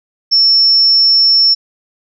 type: tone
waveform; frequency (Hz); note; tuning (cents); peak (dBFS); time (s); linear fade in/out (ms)
sine; 5400; E8; +41; -6; 0.31-1.55; 20
effects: none